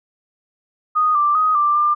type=tone with pitch steps; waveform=sine; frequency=1240 / 1178 / 1253 / 1180 / 1194 Hz; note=D#6 / D6 / D#6 / D6 / D6; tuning=-6 / +5 / +12 / +8 / +28 cents; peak=-13 dBFS; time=0.95-1.95 s; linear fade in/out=20 ms; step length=200 ms; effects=none